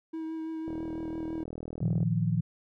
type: tone with vibrato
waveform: triangle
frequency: 320.8 Hz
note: E4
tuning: 47 cents flat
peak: -31 dBFS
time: 0.13-1.44 s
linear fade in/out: 10 ms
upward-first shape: triangle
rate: 6 Hz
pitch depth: 17 cents each way
type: click train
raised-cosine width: 2 ms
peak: -26 dBFS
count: 55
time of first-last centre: 0.68-2.03 s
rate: 40 Hz
type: chord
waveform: sine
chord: Bb suspended fourth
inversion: none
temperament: equal with one note detuned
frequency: 115 / 155.56 / 174.61 Hz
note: Bb2 / Eb3 / F3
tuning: -23 / 0 / 0 cents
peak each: -29 dBFS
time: 1.81-2.41 s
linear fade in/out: 10 ms
effects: none